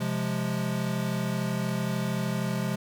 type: chord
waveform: square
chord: F minor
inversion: second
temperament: equal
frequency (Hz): 130.81 / 174.61 / 207.7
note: C3 / F3 / Ab3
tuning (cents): 0 / 0 / 0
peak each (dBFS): -32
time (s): 0-2.76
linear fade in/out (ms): 10
effects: none